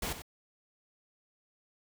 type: noise with echo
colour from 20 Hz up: pink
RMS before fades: -35 dBFS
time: 0.02-0.13 s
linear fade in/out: 5 ms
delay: 91 ms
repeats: 1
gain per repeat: -10 dB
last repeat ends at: 0.221 s
effects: none